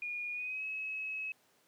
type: tone with pitch glide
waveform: sine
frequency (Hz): 2437 to 2570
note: D#7 to E7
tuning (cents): -37 to -45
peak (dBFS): -36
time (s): 0.02-1.32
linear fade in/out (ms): 2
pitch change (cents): +92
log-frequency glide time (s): 0.32-0.64
effects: pink hiss -69 dBFS RMS until 1.67 s + high-pass 200 Hz 12 dB/octave